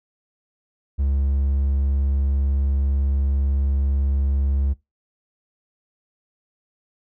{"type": "tone", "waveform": "triangle", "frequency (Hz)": 69, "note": "C#2", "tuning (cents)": -7, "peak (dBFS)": -16, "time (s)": [0.98, 4.74], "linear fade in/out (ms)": 20, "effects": ["noise-tail reverb RT60 0.2 s tail -20 dB re dry"]}